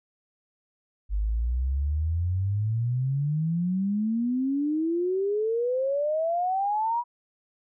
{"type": "exponential sweep", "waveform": "sine", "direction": "up", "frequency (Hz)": [49, 975], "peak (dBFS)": -23, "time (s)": [1.09, 7.04], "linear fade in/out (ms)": 50, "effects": []}